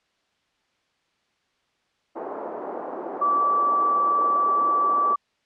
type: band-pass noise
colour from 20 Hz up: pink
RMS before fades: -33 dBFS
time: 2.15-5.15 s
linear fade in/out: 20 ms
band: 330 to 1000 Hz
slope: 24 dB/octave
type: tone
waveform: sine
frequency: 1156 Hz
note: D6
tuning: 28 cents flat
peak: -18 dBFS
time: 3.21-5.16 s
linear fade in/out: 10 ms
effects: white hiss -69 dBFS RMS until 5.45 s + low-pass 4000 Hz 12 dB/octave